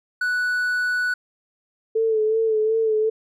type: tone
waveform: triangle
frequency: 1480 Hz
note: F#6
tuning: in tune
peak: -18 dBFS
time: 0.21-1.14 s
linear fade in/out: 5 ms
type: tone with vibrato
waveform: sine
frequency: 440 Hz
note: A4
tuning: in tune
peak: -17 dBFS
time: 1.95-3.1 s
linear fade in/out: 10 ms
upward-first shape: sine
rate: 2.7 Hz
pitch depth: 40 cents each way
effects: none